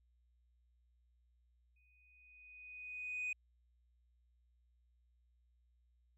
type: tone with exponential growth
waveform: sine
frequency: 2490 Hz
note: D#7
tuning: 1 cent sharp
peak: -34 dBFS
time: 1.76-3.33 s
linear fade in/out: 5 ms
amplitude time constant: 340 ms
effects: tanh soft clip ceiling -35 dBFS + added 60 Hz sine -70 dBFS peak until 6.17 s